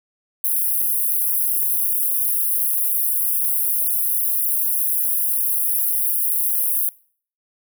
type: high-pass noise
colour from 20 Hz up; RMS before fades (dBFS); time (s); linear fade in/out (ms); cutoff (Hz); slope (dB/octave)
white; -20; 0.44-6.89; 2; 9900; 96
effects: noise-tail reverb RT60 0.5 s tail -23 dB re dry

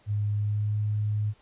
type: tone with pitch glide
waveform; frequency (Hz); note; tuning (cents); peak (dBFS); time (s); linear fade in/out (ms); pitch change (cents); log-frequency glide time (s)
sine; 103.83 to 105.34; G#2 to G#2; 0 to +25; -24; 0.06-1.34; 50; +25; 0.35-0.78
effects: pink hiss -61 dBFS RMS until 1.41 s + resampled to 8000 Hz

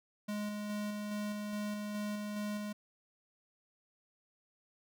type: tone with tremolo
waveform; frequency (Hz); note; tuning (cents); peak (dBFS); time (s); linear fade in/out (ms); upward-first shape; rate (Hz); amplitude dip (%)
square; 208.4; G#3; +6; -36; 0.28-2.73; 10; square; 2.4; 25
effects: none

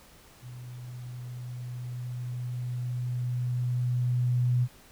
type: tone with level ramp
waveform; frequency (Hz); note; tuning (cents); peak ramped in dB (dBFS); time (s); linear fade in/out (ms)
sine; 123.47; B2; 0; -40 to -21; 0.41-4.68; 50
effects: pink hiss -55 dBFS RMS until 4.91 s

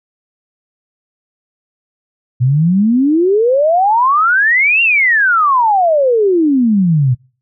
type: exponential two-way sweep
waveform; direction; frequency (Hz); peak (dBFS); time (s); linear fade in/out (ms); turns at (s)
sine; up then down; 119.8 to 2800 to 119.8; -8; 2.4-7.15; 20; 4.82
effects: noise-tail reverb RT60 0.4 s tail -26 dB re dry

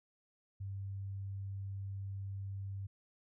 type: tone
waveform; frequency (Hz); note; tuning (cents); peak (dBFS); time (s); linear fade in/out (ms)
sine; 98; G2; 0; -39; 0.6-2.87; 10
effects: none

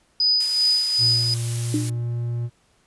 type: tone with tremolo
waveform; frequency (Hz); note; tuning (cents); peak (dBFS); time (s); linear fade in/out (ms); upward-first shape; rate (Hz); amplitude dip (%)
sine; 4978; D#8; 0; -15; 0.2-1.34; 2; sine; 2.6; 50
type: noise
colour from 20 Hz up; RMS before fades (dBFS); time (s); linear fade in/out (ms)
blue; -30; 0.4-1.9; 5
type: tone with pitch glide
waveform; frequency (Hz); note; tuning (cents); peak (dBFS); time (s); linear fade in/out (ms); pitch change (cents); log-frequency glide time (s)
triangle; 116.54 to 118.85; A#2 to A#2; 0 to +34; -21; 0.98-2.5; 50; +34; 1.16-1.89
type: tone with exponential decay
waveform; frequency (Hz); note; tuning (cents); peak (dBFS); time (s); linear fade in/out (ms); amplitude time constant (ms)
sine; 300.9; D4; +42; -17; 1.74-2.04; 2; 64
effects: pink hiss -62 dBFS RMS until 2.86 s + resampled to 24000 Hz

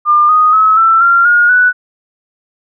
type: tone with pitch steps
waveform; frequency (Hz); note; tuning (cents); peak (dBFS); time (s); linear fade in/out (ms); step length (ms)
sine; 1200 / 1243 / 1287.6 / 1333.8 / 1381.6 / 1431.2 / 1482.5; D6 / D#6 / E6 / E6 / F6 / F6 / F#6; +37 / -2 / -41 / +20 / -19 / +42 / +3; -5; 0.05-1.73; 50; 240
effects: none

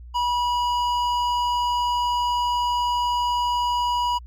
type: tone with hard clipping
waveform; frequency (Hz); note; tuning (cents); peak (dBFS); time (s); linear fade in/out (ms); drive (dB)
triangle; 972; B5; -28; -22; 0.14-4.19; 20; 14
effects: added 60 Hz sine -38 dBFS peak until 4.26 s + Opus 48 kbps

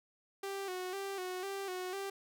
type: tone with vibrato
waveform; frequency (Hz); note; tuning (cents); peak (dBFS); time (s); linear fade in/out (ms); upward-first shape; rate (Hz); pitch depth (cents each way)
sawtooth; 379.6; F#4; +44; -34; 0.43-2.1; 5; square; 2; 60
effects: none

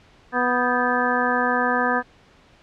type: harmonic tone with a mistuned harmonic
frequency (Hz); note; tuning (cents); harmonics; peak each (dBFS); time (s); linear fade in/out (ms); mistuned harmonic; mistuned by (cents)
246.9; B3; 0; 1 / 2 / 3 / 4 / 5 / 6 / 7; -26 / -26 / -26 / -26 / -26 / -26 / -26; 0.32-2.03; 50; 6; +96
effects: pink hiss -53 dBFS RMS until 2.62 s + low-pass 4000 Hz 12 dB/octave

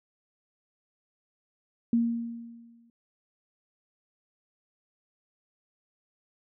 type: tone with exponential decay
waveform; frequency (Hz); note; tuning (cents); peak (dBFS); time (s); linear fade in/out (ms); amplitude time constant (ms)
sine; 233.1; A#3; 0; -19; 1.93-2.9; 2; 210
effects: none

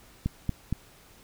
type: click train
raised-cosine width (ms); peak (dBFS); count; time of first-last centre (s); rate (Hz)
5; -14; 3; 0.26-0.726; 4.29
effects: pink hiss -55 dBFS RMS until 1.23 s

